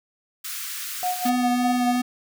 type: high-pass noise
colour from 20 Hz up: white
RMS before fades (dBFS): -32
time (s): 0.44-1.3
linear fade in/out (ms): 10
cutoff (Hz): 1200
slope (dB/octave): 48
type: tone with tremolo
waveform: sine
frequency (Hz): 727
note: F#5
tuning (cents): -31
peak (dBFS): -21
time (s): 1.03-1.96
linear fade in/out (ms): 0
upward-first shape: sine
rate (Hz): 5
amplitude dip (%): 80
type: tone with vibrato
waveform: square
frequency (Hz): 247.9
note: B3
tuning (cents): +7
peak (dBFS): -21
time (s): 1.25-2.02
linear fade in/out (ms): 10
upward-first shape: sine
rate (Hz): 2.8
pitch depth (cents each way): 11
effects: none